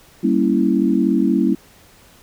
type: chord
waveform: sine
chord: G diminished seventh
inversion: none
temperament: equal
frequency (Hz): 196 / 233.1 / 277.2 / 329.6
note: G3 / Bb3 / Db4 / Fb4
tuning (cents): 0 / 0 / 0 / 0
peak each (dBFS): -19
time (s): 0.23-1.55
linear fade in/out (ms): 10
effects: pink hiss -49 dBFS RMS until 2.22 s